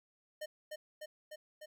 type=tone with echo; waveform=square; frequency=610 Hz; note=D#5; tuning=34 cents flat; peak=-40 dBFS; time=0.41-0.46 s; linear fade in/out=10 ms; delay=300 ms; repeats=4; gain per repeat=-2 dB; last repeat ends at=1.66 s; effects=none